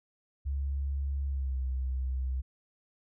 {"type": "tone with pitch glide", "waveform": "sine", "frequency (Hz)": [69.3, 64.66], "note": ["C#2", "C2"], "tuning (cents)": [0, -20], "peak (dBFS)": -29, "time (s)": [0.45, 2.42], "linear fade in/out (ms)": 20, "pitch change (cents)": -120, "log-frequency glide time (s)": [1.27, 1.59], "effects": []}